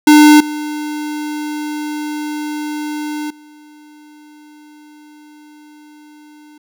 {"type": "tone with level steps", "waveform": "square", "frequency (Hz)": 300, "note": "D4", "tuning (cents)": 37, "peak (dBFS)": [-4, -21, -40], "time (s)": [0.07, 6.58], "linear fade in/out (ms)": 5, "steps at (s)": [0.4, 3.3], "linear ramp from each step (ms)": 5, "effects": []}